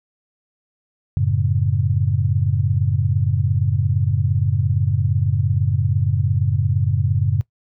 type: chord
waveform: sine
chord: F# minor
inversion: none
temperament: equal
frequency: 92.5 / 110 / 138.59 Hz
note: F#2 / A2 / C#3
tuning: 0 / 0 / 0 cents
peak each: -20 dBFS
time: 1.17-7.41 s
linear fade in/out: 0 ms
effects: noise-tail reverb RT60 0.1 s tail -19 dB re dry